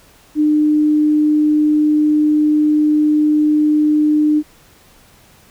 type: tone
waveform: sine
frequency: 302.1 Hz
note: D4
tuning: 49 cents sharp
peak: -10 dBFS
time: 0.35-4.43 s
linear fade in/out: 50 ms
effects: pink hiss -48 dBFS RMS until 5.5 s